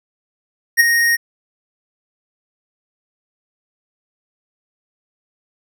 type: tone with ADSR envelope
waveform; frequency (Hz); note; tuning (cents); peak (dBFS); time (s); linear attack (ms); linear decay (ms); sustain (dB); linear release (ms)
square; 1864.7; A#6; 0; -6; 0.77-1.17; 31; 18; -7; 23
effects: none